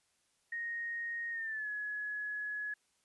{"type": "tone with pitch glide", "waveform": "sine", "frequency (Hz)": [1864.7, 1690.3], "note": ["A#6", "G#6"], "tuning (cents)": [0, 30], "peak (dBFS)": -36, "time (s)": [0.52, 2.74], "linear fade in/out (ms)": 5, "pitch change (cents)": -170, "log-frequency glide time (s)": [1.31, 1.69], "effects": ["white hiss -75 dBFS RMS until 3.04 s", "resampled to 24000 Hz"]}